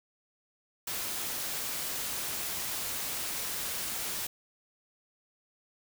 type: noise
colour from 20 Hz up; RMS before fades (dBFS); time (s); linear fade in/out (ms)
white; -35; 0.87-4.27; 5
effects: none